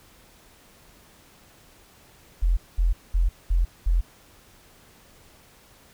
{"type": "tone bursts", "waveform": "sine", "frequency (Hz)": 42.79, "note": "F1", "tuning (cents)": -35, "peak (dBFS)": -17, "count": 5, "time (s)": [2.42, 4.01], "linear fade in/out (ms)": 10, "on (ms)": 150, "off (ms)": 210, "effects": ["pink hiss -54 dBFS RMS until 5.93 s"]}